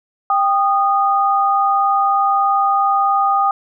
sine tone pair together, 790.4 / 1232 Hz, G5 / D#6, +14 / -17 cents, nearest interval minor sixth, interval 769 cents, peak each -15 dBFS, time 0.3-3.51 s, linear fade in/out 2 ms, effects none

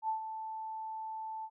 sine tone with ADSR envelope, 880 Hz, A5, in tune, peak -29 dBFS, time 0.02-1.5 s, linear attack 66 ms, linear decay 110 ms, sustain -9 dB, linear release 58 ms, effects none

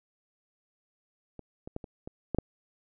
clicks, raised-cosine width 2 ms, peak -29 / -27 / -21 / -28 / -26 / -16 / -12 dBFS, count 7, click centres 1.393 / 1.675 / 1.764 / 1.842 / 2.075 / 2.347 / 2.386 s, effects none

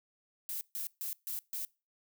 violet noise bursts, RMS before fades -38 dBFS, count 5, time 0.49-1.65 s, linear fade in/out 0 ms, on 120 ms, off 140 ms, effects noise-tail reverb RT60 0.3 s tail -24 dB re dry

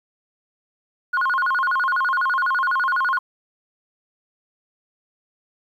sine tone with vibrato, 1244.5 Hz, D#6, in tune, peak -16 dBFS, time 1.13-3.19 s, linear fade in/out 10 ms, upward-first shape square, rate 12 Hz, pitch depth 270 cents each way, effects tanh soft clip ceiling -15 dBFS + 9-bit

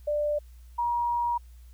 sine tone pair in turn, 592 / 952.5 Hz, D5 / A#5, +14 / +37 cents, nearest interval minor sixth, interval 823 cents, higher second, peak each -24 / -24 dBFS, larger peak neither, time 0.07-0.39 / 0.78-1.38 s, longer second, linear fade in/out 10 ms, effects added 60 Hz sine -46 dBFS peak until 1.73 s + white hiss -65 dBFS RMS until 1.73 s

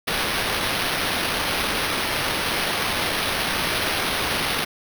white noise with sample-and-hold, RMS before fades -24 dBFS, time 0.07-4.65 s, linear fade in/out 10 ms, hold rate 7350 Hz, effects none

